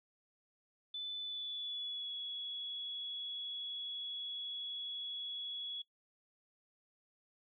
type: tone with pitch glide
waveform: sine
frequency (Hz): 3502 to 3367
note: A7 to G#7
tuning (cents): -9 to +23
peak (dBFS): -39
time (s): 0.94-5.82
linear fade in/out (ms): 5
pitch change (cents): -68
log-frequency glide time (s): 1.21-2.12
effects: noise-tail reverb RT60 0.1 s tail -20 dB re dry